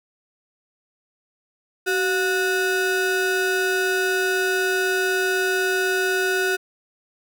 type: ring-modulated tone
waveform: square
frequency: 546 Hz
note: C#5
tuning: 26 cents flat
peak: -17 dBFS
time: 1.86-6.57 s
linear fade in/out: 20 ms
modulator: 924 Hz
effects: none